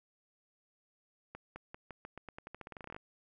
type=accelerating click train; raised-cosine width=0.5 ms; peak=-30 dBFS; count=21; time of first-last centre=1.35-2.964 s; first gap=210 ms; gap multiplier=0.88; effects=none